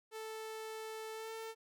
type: tone with pitch glide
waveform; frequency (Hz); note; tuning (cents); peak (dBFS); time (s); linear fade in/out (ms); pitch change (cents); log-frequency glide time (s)
sawtooth; 439.8 to 447; A4 to A4; -1 to +27; -39; 0.11-1.55; 50; +28; 1.13-1.32
effects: none